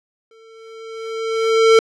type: tone with exponential growth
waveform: square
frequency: 448.7 Hz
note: A4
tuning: 34 cents sharp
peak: -7 dBFS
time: 0.31-1.79 s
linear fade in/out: 2 ms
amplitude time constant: 320 ms
effects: low-pass 5000 Hz 12 dB/octave